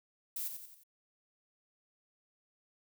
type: noise with echo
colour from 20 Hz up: violet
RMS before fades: -38 dBFS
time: 0.36-0.48 s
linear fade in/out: 5 ms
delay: 89 ms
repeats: 4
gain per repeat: -6 dB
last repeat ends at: 0.836 s
effects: none